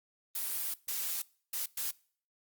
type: noise bursts at uneven times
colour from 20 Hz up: blue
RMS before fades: -35 dBFS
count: 4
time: 0.35-0.74 / 0.88-1.22 / 1.53-1.66 / 1.77-1.91 s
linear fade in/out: 5 ms
effects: noise-tail reverb RT60 0.5 s tail -23 dB re dry + Opus 32 kbps